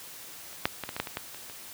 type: clicks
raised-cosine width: 0.3 ms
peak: -30 / -7 / -17 / -18 / -18 / -11 / -20 / -15 / -27 / -27 dBFS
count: 10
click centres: 0.529 / 0.655 / 0.837 / 0.891 / 0.965 / 1 / 1.072 / 1.171 / 1.346 / 1.498 s
effects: white hiss -45 dBFS RMS until 1.73 s + high-pass 60 Hz 12 dB/octave